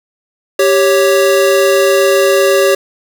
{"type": "tone pair together", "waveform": "square", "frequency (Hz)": [392, 554.4], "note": ["G4", "C#5"], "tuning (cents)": [0, 0], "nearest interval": "tritone", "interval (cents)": 600, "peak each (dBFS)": -11, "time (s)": [0.59, 2.75], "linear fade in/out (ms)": 5, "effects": []}